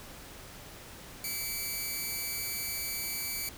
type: tone pair together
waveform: 5% pulse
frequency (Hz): 2083 / 2300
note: C7 / D7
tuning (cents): -8 / -37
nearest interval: major second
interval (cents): 171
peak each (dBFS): -33 / -24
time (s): 1.24-3.49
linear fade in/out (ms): 2
effects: pink hiss -48 dBFS RMS until 3.57 s